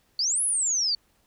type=exponential two-way sweep; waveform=sine; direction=up then down; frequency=4435 to 11000 to 4435 Hz; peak=-22 dBFS; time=0.19-0.95 s; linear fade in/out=2 ms; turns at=0.43 s; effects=pink hiss -66 dBFS RMS until 1.26 s